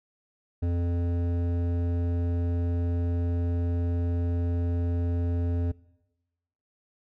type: tone with hard clipping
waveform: sine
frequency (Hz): 86.4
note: F2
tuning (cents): -18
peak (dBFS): -26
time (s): 0.62-5.72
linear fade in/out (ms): 10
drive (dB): 12
effects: noise-tail reverb RT60 1.0 s tail -22 dB re dry